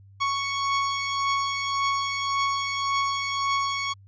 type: beating tone pair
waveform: sawtooth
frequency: 1108.7 / 1110.5 Hz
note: C#6 / C#6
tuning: 0 / +3 cents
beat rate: 1.8 Hz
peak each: -27 / -21 dBFS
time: 0.2-3.94 s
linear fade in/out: 20 ms
effects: added 98 Hz sine -48 dBFS peak until 4.07 s + resampled to 16000 Hz

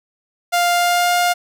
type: tone with pitch glide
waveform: sawtooth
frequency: 700 to 706.9 Hz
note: F5 to F5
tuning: +4 to +21 cents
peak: -10 dBFS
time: 0.52-1.34 s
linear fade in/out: 20 ms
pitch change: +17 cents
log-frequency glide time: 0.72-1.12 s
effects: none

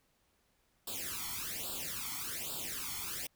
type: noise with flanger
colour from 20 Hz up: white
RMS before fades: -40 dBFS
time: 0.87-3.27 s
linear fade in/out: 5 ms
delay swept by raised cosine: 0.24 to 0.93 ms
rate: 1.2 Hz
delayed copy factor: +1
effects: pink hiss -74 dBFS RMS until 3.35 s

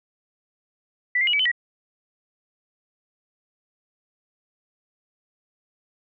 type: tone with pitch steps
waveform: sine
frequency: 1976 / 2106 / 2915 / 2289 / 3039 / 1921 Hz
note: B6 / C7 / F#7 / D7 / F#7 / B6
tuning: 0 / +11 / -26 / -45 / +46 / -48 cents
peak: -18 dBFS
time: 1.15-1.516 s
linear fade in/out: 5 ms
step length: 61 ms
effects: none

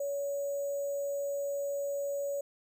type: tone with sample-and-hold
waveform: sine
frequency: 564 Hz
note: C#5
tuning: 30 cents sharp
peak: -31 dBFS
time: 0-2.41 s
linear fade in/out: 5 ms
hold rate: 7350 Hz
effects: none

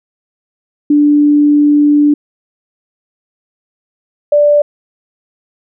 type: tone pair in turn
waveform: sine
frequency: 293.5 / 587 Hz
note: D4 / D5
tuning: -1 / -1 cents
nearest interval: octave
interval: 1200 cents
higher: second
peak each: -5 dBFS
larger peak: neither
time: 0.9-2.14 / 4.32-4.62 s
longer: first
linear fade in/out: 5 ms
effects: none

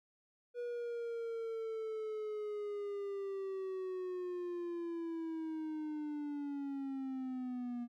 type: linear sweep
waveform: triangle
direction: down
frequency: 485 to 238.1 Hz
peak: -36 dBFS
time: 0.54-7.88 s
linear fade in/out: 50 ms
effects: none

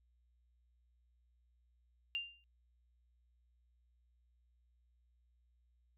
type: tone with exponential decay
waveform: sine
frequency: 2791 Hz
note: F7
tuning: 2 cents flat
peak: -33 dBFS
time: 2.15-2.44 s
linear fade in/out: 0 ms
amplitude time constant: 62 ms
effects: added 60 Hz sine -70 dBFS peak until 5.97 s

